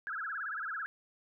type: tone with vibrato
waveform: sine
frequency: 1477 Hz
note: F#6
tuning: 3 cents flat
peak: -35 dBFS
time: 0.07-0.86 s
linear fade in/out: 0 ms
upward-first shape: sine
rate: 18 Hz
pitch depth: 240 cents each way
effects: none